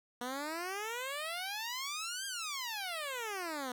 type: exponential two-way sweep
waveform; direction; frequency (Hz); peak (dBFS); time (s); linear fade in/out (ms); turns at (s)
10% pulse; up then down; 239.3 to 1623 to 242.4; -29; 0.21-3.72; 2; 2.26
effects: none